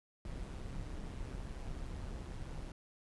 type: noise with amplitude modulation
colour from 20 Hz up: brown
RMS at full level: -41 dBFS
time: 0.25-2.72 s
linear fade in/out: 2 ms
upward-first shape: sine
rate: 132 Hz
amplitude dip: 50%
effects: resampled to 24000 Hz